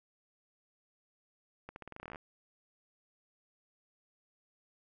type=accelerating click train; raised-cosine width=0.5 ms; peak=-30 dBFS; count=15; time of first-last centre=1.69-2.158 s; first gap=71 ms; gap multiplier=0.87; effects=none